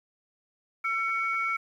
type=tone pair together; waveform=sine; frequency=1346 / 2234 Hz; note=E6 / C#7; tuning=+36 / +13 cents; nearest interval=major sixth; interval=877 cents; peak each=-28 dBFS; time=0.84-1.57 s; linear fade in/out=10 ms; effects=tanh soft clip ceiling -18 dBFS + 10-bit